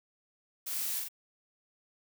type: noise with echo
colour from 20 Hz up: blue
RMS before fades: -37 dBFS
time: 0.66-1 s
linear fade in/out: 10 ms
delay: 43 ms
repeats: 2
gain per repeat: -2 dB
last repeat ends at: 1.086 s
effects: none